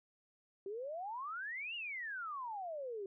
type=exponential two-way sweep; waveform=sine; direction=up then down; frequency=378.9 to 2900 to 378.9 Hz; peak=-40 dBFS; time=0.66-3.06 s; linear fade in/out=2 ms; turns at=1.75 s; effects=none